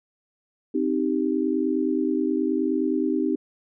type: chord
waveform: sine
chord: C minor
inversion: none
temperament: equal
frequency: 261.6 / 311.1 / 392 Hz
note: C4 / Eb4 / G4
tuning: 0 / 0 / 0 cents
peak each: -25 / -24 / -27 dBFS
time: 0.74-3.36 s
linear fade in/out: 10 ms
effects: none